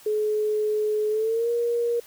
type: tone with pitch glide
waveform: sine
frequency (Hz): 425.8 to 472.5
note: G#4 to A#4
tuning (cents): +43 to +23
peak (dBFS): -21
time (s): 0.06-2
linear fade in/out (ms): 5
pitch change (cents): +180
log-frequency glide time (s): 1.1-1.5
effects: white hiss -50 dBFS RMS until 2.06 s